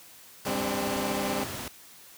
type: noise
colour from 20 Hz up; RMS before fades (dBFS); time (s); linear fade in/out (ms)
pink; -36; 0.45-1.68; 2
type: chord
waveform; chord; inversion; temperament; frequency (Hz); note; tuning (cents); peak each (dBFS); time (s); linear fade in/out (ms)
15% pulse; G suspended fourth; none; equal with one note detuned; 200.9 / 261.6 / 293.7; G3 / C4 / D4; +43 / 0 / 0; -25 / -26 / -29; 0.46-1.44; 5
effects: white hiss -51 dBFS RMS until 2.17 s + high-pass 80 Hz 12 dB/octave